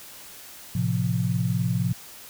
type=chord; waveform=sine; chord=F major; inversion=first; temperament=equal with one note detuned; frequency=111.02 / 130.81 / 174.61 Hz; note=A2 / C3 / F3; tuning=+16 / 0 / 0 cents; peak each=-26 dBFS; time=0.75-1.93 s; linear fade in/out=5 ms; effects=white hiss -44 dBFS RMS until 2.29 s